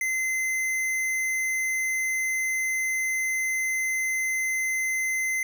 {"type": "tone", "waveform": "square", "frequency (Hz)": 2060, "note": "C7", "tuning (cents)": -28, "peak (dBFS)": -25, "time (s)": [0.01, 5.43], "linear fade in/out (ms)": 2, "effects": []}